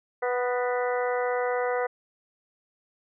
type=harmonic tone with a mistuned harmonic; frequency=246.9 Hz; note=B3; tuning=in tune; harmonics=2 / 3 / 4 / 5 / 6 / 7 / 8; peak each=-26 / -31 / -36 / -36 / -36 / -42 / -37 dBFS; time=0.22-1.87 s; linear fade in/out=10 ms; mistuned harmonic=7; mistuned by=+53 cents; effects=none